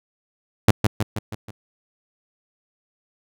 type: tone with echo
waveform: sawtooth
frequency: 106.3 Hz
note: G#2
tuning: 41 cents sharp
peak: -5 dBFS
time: 0.68-0.71 s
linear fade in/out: 5 ms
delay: 160 ms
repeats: 5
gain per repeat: -5 dB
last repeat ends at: 1.51 s
effects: none